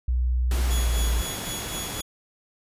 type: tone with pitch glide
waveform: sine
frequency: 61.74 to 56.94 Hz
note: B1 to A#1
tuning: 0 to -40 cents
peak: -20 dBFS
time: 0.08-1.22 s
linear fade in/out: 5 ms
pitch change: -140 cents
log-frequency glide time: 0.63-1.01 s
type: noise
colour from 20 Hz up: pink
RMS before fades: -33 dBFS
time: 0.51-2.01 s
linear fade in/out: 2 ms
type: tone with tremolo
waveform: 15% pulse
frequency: 3374 Hz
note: G#7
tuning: 27 cents sharp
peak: -24 dBFS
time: 0.7-2.02 s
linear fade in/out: 10 ms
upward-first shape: sine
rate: 3.9 Hz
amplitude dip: 60%
effects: resampled to 32000 Hz